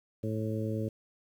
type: harmonic tone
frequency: 109.3 Hz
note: A2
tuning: 11 cents flat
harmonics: 1 / 2 / 3 / 4 / 5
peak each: -33 / -36 / -38 / -39 / -40 dBFS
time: 0.23-0.89 s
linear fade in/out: 10 ms
effects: 10-bit